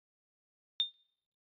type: tone with exponential decay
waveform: sine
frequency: 3628 Hz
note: A#7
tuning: 48 cents flat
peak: -23 dBFS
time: 0.8-0.94 s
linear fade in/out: 0 ms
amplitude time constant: 30 ms
effects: noise-tail reverb RT60 0.7 s tail -26 dB re dry + resampled to 11025 Hz